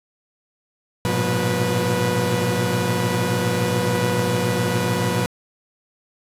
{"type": "tone cluster", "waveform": "sawtooth", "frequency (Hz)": [103.2, 115.6, 122.6, 179, 489.9], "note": ["G#2", "A#2", "B2", "F3", "B4"], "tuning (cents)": [-10, -14, -12, 43, -14], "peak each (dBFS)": [-24, -24, -21, -20, -20], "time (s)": [1.05, 5.26], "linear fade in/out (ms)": 0, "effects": ["resampled to 32000 Hz", "7-bit"]}